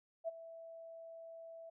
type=tone with ADSR envelope; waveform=sine; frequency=659.3 Hz; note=E5; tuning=in tune; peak=-34 dBFS; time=0.24-1.7 s; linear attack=41 ms; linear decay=20 ms; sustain=-15 dB; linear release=9 ms; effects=none